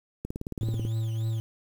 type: click train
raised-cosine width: 3 ms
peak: -20 dBFS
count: 12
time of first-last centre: 0.25-0.851 s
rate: 18.3 Hz
type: tone with tremolo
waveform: triangle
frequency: 111.9 Hz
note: A2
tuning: 30 cents sharp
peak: -23 dBFS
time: 0.61-1.4 s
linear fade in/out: 0 ms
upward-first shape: triangle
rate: 3.4 Hz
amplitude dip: 30%
effects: 8-bit